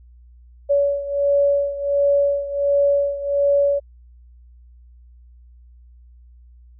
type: beating tone pair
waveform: sine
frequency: 566 / 567.4 Hz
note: C#5 / C#5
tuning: +36 / +40 cents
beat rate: 1.4 Hz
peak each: -17 / -21 dBFS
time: 0.69-3.8 s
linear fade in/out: 20 ms
effects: added 60 Hz sine -44 dBFS peak until 6.79 s